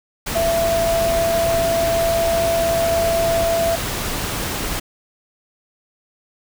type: tone in noise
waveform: sine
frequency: 669 Hz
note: E5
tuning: 25 cents sharp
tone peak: -16 dBFS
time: 0.35-3.76 s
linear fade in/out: 10 ms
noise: pink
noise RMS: -24 dBFS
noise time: 0.26-4.8 s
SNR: +5 dB
effects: none